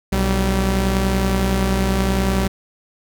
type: tone pair together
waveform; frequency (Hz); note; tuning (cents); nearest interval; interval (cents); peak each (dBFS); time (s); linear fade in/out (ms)
sawtooth; 60.73 / 192.8; B1 / G3; -28 / -28; octave + minor sixth; 2000; -15; 0.12-2.48; 10
effects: none